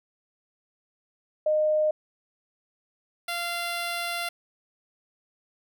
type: tone pair in turn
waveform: sine / 10% pulse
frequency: 614 / 691.2 Hz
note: D#5 / F5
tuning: -23 / -18 cents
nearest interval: major second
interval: 205 cents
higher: second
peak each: -20 dBFS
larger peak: neither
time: 1.46-1.91 / 3.28-4.29 s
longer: second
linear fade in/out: 5 ms
effects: none